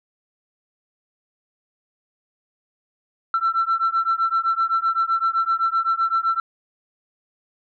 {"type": "beating tone pair", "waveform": "sine", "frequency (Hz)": [1339, 1346.8], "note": ["E6", "E6"], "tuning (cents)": [27, 37], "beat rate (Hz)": 7.8, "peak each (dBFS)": [-20, -20], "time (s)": [3.34, 6.4], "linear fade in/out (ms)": 2, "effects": ["tanh soft clip ceiling -13 dBFS"]}